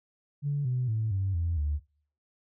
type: tone with pitch steps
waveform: sine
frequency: 143.6 / 125.74 / 110.09 / 96.4 / 84.4 / 73.9 Hz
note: D3 / B2 / A2 / G2 / E2 / D2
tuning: -39 / +32 / +1 / -28 / +41 / +11 cents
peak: -25 dBFS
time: 0.42-1.8 s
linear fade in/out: 50 ms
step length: 230 ms
effects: noise-tail reverb RT60 0.5 s tail -23 dB re dry + tanh soft clip ceiling -21 dBFS